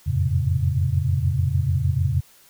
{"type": "tone cluster", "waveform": "sine", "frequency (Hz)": [85.6, 92.2, 111.7, 125.8, 135.7], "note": ["F2", "F#2", "A2", "B2", "C#3"], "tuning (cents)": [-34, -6, 27, 32, -36], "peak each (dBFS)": [-23, -25, -26, -30, -23], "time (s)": [0.06, 2.21], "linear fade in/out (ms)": 20, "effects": ["white hiss -53 dBFS RMS until 2.49 s"]}